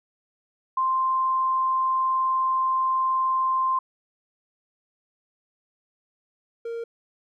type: tone pair in turn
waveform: sine / triangle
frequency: 1046.5 / 463.7 Hz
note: C6 / A#4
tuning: 0 / -9 cents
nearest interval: octave + major second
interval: 1409 cents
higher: first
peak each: -20 / -27 dBFS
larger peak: first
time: 0.77-3.79 / 6.65-6.84 s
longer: first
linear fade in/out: 5 ms
effects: none